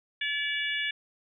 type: harmonic tone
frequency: 574 Hz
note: D5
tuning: 40 cents flat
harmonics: 3 / 4 / 5 / 6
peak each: -32 / -33 / -34 / -35 dBFS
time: 0.21-0.91 s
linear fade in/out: 5 ms
effects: none